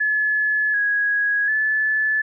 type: tone with pitch steps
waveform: sine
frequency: 1713 / 1660 / 1734 Hz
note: A6 / G#6 / A6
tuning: -47 / -1 / -26 cents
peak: -17 dBFS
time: 0-2.22 s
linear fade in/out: 10 ms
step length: 740 ms
effects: none